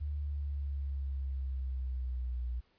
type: linear sweep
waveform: sine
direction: down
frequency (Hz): 73.8 to 60.1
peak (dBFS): -33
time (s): 0-2.61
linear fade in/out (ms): 20
effects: pink hiss -71 dBFS RMS until 2.78 s + resampled to 11025 Hz